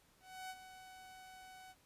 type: tone with ADSR envelope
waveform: sawtooth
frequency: 749 Hz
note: F#5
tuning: 21 cents sharp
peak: -40 dBFS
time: 0.2-1.75 s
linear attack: 300 ms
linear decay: 46 ms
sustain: -10 dB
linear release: 46 ms
effects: pink hiss -70 dBFS RMS until 1.85 s + resampled to 32000 Hz